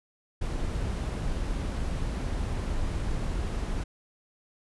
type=noise; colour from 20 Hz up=brown; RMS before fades=-30 dBFS; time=0.41-3.84 s; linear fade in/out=10 ms; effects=resampled to 24000 Hz